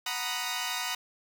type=chord; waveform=10% pulse; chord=B major seventh; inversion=second; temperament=equal; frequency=740 / 932.3 / 987.8 / 1244.5 Hz; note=F#5 / A#5 / B5 / D#6; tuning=0 / 0 / 0 / 0 cents; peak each=-28 dBFS; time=0.06-0.95 s; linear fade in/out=5 ms; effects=8-bit